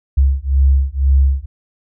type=beating tone pair; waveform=sine; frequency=67 / 69 Hz; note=C2 / C#2; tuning=+42 / -7 cents; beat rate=2 Hz; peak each=-13 dBFS; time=0.17-1.46 s; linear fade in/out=10 ms; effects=none